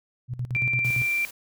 sine tone with tremolo, 123.7 Hz, B2, 3 cents sharp, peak -25 dBFS, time 0.28-1.08 s, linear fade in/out 50 ms, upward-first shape square, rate 8.8 Hz, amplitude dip 80%
sine tone, 2358 Hz, D7, 6 cents sharp, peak -22 dBFS, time 0.55-1.25 s, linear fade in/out 0 ms
white noise, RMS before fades -41 dBFS, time 0.84-1.31 s, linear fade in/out 10 ms
effects none

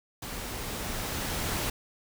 pink noise with level ramp, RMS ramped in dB -38 to -30 dBFS, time 0.22-1.7 s, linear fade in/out 5 ms, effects none

